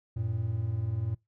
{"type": "tone pair together", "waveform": "triangle", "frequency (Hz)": [92.5, 113.11], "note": ["F#2", "A2"], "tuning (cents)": [0, 48], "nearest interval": "minor third", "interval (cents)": 348, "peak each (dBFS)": [-32, -28], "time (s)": [0.16, 1.15], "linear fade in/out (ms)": 10, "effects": ["noise-tail reverb RT60 0.2 s tail -23 dB re dry"]}